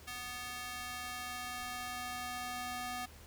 square tone with high-pass filter sweep, 246.9 Hz, B3, in tune, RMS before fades -42 dBFS, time 0.07-3.06 s, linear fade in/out 10 ms, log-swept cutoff 1500 to 690 Hz, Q 0.85, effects added 76 Hz sine -57 dBFS peak until 3.26 s + pink hiss -57 dBFS RMS until 3.26 s

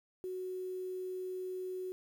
sine tone with quantisation, 370 Hz, F#4, in tune, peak -37 dBFS, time 0.24-1.92 s, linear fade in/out 0 ms, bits 10, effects none

